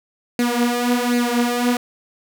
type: tone with flanger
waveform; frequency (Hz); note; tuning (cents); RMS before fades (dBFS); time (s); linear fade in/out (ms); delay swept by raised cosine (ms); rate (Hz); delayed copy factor
sawtooth; 242.1; B3; -34; -19; 0.39-1.77; 2; 0.44 to 5.84; 1.3; +0.75
effects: none